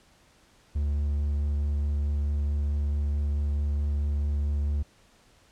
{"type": "tone with vibrato", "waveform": "triangle", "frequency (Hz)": 72.6, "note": "D2", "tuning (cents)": -19, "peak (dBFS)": -22, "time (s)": [0.75, 4.83], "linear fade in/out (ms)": 10, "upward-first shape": "sine", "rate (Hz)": 4.6, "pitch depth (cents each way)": 10, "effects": ["pink hiss -60 dBFS RMS until 5.51 s", "low-pass 9000 Hz 12 dB/octave"]}